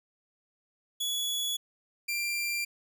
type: tone pair in turn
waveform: sawtooth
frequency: 3391 / 2373 Hz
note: G#7 / D7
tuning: +35 / +17 cents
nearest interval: tritone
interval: 618 cents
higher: first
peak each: -26 dBFS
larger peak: neither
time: 1-1.57 / 2.08-2.65 s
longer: neither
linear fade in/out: 10 ms
effects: none